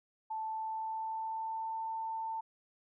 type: tone with pitch glide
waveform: sine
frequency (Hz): 879 to 893.8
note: A5 to A5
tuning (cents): -2 to +27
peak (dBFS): -35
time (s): 0.3-2.41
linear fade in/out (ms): 10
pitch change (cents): +29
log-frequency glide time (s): 0.42-1.79
effects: none

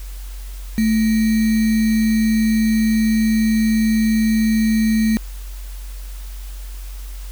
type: tone with sample-and-hold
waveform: sine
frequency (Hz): 220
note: A3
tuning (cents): 0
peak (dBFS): -13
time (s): 0.78-5.17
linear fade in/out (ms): 0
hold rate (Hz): 2100
effects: added 46 Hz sine -28 dBFS peak until 7.31 s + white hiss -43 dBFS RMS until 7.31 s

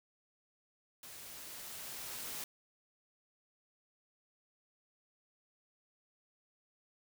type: noise with level ramp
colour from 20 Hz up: white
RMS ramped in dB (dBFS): -51 to -42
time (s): 1.03-2.44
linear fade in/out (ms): 2
effects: none

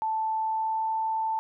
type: tone with pitch glide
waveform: sine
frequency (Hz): 880 to 885.6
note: A5 to A5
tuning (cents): 0 to +11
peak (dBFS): -25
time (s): 0.02-1.39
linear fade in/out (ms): 0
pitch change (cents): +11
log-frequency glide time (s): 0.38-0.92
effects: none

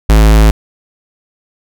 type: tone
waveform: square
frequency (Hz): 53.7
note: A1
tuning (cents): -41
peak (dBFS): -4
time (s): 0.09-0.51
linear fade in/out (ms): 5
effects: none

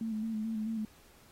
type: tone with vibrato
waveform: sine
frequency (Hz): 220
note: A3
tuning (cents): 0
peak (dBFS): -32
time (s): 0.01-0.85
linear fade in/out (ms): 2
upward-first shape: square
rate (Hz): 4.6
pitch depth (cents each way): 35
effects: pink hiss -61 dBFS RMS until 1.31 s + AAC 48 kbps

